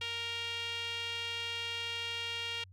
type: tone with band-pass filter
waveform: sawtooth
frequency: 466.2 Hz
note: A#4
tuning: in tune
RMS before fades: -38 dBFS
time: 0.01-2.64 s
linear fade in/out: 5 ms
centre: 3000 Hz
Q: 3.7
effects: added 93 Hz sine -53 dBFS peak until 2.72 s